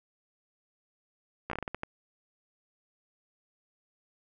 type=slowing click train; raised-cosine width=0.5 ms; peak=-19 dBFS; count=9; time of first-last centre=1.5-1.834 s; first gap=14 ms; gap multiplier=1.3; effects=none